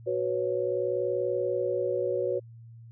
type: chord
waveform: sine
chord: F# suspended fourth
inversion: none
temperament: equal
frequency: 370 / 493.9 / 554.4 Hz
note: F#4 / B4 / C#5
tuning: 0 / 0 / 0 cents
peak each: -30 dBFS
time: 0.06-2.4 s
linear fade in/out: 20 ms
effects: added 115 Hz sine -45 dBFS peak until 2.91 s